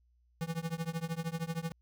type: tone with tremolo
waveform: square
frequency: 164.81 Hz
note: E3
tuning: in tune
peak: -31 dBFS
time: 0.41-1.72 s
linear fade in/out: 0 ms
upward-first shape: triangle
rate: 13 Hz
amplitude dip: 100%
effects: added 60 Hz sine -66 dBFS peak until 1.81 s